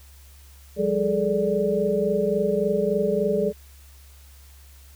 sine tone cluster, 178.6 / 201.7 / 421.4 / 445 / 584 Hz, F3 / G3 / G#4 / A4 / D5, +39 / +50 / +25 / +20 / -10 cents, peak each -31 / -27 / -23 / -28 / -26 dBFS, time 0.76-3.53 s, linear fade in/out 50 ms, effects added 69 Hz sine -46 dBFS peak until 4.95 s + white hiss -54 dBFS RMS until 4.95 s

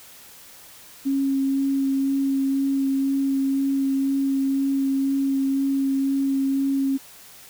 sine tone with vibrato, 272.4 Hz, C#4, 30 cents flat, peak -19 dBFS, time 1.05-6.98 s, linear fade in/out 20 ms, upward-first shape sine, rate 2 Hz, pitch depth 11 cents each way, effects white hiss -46 dBFS RMS until 7.49 s

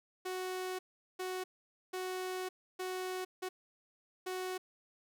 sawtooth tone bursts at uneven times, 370 Hz, F#4, in tune, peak -33 dBFS, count 6, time 0.25-0.79 / 1.19-1.44 / 1.93-2.49 / 2.79-3.25 / 3.42-3.49 / 4.26-4.58 s, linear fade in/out 10 ms, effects none

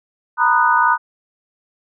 sine chord, B major seventh, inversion third, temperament just, 926 / 987.8 / 1234.7 / 1481.6 Hz, A#5 / B5 / D#6 / F#6, -12 / 0 / -14 / +2 cents, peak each -17 dBFS, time 0.37-0.98 s, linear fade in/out 50 ms, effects none

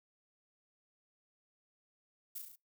violet noise with echo, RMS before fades -42 dBFS, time 2.35-2.39 s, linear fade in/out 10 ms, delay 34 ms, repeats 5, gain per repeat -3 dB, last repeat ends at 2.56 s, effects noise-tail reverb RT60 0.2 s tail -24 dB re dry

